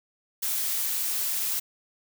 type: noise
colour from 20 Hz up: blue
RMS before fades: -28 dBFS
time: 0.42-1.6 s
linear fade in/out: 10 ms
effects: none